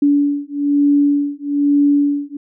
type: beating tone pair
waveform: sine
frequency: 286.4 / 287.5 Hz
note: D4 / D4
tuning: -43 / -37 cents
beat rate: 1.1 Hz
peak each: -15 dBFS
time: 0.02-2.37 s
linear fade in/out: 5 ms
effects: none